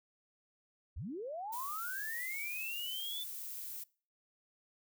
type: linear sweep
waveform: sine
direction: up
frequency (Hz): 47.54 to 3534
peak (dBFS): -39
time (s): 0.96-3.24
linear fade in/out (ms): 10
type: noise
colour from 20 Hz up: violet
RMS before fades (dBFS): -44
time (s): 1.52-3.84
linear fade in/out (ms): 10
effects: noise-tail reverb RT60 0.4 s tail -23 dB re dry